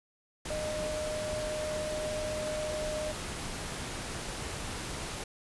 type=tone in noise; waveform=sine; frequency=613 Hz; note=D#5; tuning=26 cents flat; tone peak=-33 dBFS; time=0.5-3.12 s; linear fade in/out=5 ms; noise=pink; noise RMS=-38 dBFS; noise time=0.45-5.24 s; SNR=+2 dB; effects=resampled to 24000 Hz